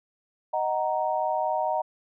sine chord, D# minor, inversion none, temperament just, 622.3 / 746.7 / 933.4 Hz, D#5 / F#5 / A#5, 0 / +16 / +2 cents, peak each -28 / -28 / -28 dBFS, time 0.53-1.82 s, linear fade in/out 10 ms, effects none

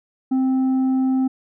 triangle tone with tanh clipping, 261.6 Hz, C4, in tune, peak -17 dBFS, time 0.31-1.28 s, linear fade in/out 10 ms, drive 9 dB, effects none

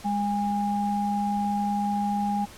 sine tone pair together, 204.6 / 816.1 Hz, G#3 / G#5, -26 / -31 cents, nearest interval 2 octaves, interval 2395 cents, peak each -26 dBFS, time 0.04-2.46 s, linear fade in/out 20 ms, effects pink hiss -46 dBFS RMS until 2.57 s + low-pass 12000 Hz 12 dB/octave

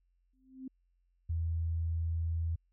sine tone with exponential growth, 261.6 Hz, C4, in tune, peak -37 dBFS, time 0.33-0.68 s, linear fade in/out 5 ms, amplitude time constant 76 ms
sine tone, 82.6 Hz, E2, 4 cents sharp, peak -30 dBFS, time 1.29-2.56 s, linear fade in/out 10 ms
effects added 44 Hz sine -70 dBFS peak until 2.72 s

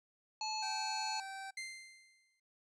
harmonic tone, 865 Hz, A5, 30 cents flat, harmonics 1 / 3 / 5 / 7 / 8, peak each -39 / -47 / -41 / -52 / -48 dBFS, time 0.41-1.2 s, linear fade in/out 2 ms
25% pulse tone, 776 Hz, G5, 18 cents flat, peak -40 dBFS, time 0.62-1.51 s, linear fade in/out 10 ms
sawtooth tone with exponential decay, 2087 Hz, C7, 5 cents flat, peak -36 dBFS, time 1.57-2.4 s, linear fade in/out 5 ms, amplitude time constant 180 ms
effects noise-tail reverb RT60 0.2 s tail -25 dB re dry + resampled to 24000 Hz

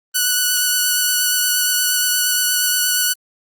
5% pulse tone with vibrato, 1480 Hz, F#6, in tune, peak -4 dBFS, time 0.14-3.14 s, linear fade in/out 20 ms, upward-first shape sine, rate 8.5 Hz, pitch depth 14 cents each way, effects Opus 24 kbps

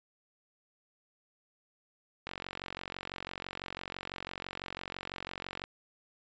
click train, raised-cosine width 0.3 ms, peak -22 dBFS, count 156, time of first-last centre 2.27-5.64 s, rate 46 Hz, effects resampled to 16000 Hz

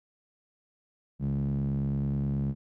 sawtooth tone with band-pass filter, 69.3 Hz, C#2, in tune, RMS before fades -29 dBFS, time 1.19-2.55 s, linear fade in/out 50 ms, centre 170 Hz, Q 7.6, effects none

